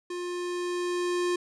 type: tone with level ramp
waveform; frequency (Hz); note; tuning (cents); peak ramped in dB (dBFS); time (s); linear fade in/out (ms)
square; 354.3; F4; +25; -33 to -25; 0.1-1.36; 5
effects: resampled to 22050 Hz